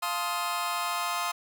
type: chord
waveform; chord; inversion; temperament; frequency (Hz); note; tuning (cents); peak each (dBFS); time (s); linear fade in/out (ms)
sawtooth; F dominant seventh; none; just; 698.5 / 873.1 / 1047.7 / 1257.2; F5 / A5 / C6 / Eb6; 0 / -14 / +2 / +18; -31 / -34 / -28 / -29; 0.02-1.32; 10
effects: none